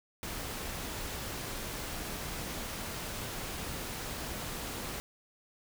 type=noise; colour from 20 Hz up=pink; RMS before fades=-39 dBFS; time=0.23-5 s; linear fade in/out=0 ms; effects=none